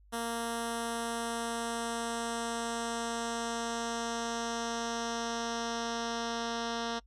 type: tone with low-pass filter sweep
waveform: 10% pulse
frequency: 232.2 Hz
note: A#3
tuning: 7 cents flat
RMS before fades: -35 dBFS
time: 0.12-7 s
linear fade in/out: 20 ms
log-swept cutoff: 11000 to 4900 Hz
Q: 2.3
effects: noise-tail reverb RT60 0.1 s tail -25 dB re dry + added 50 Hz sine -57 dBFS peak until 7.06 s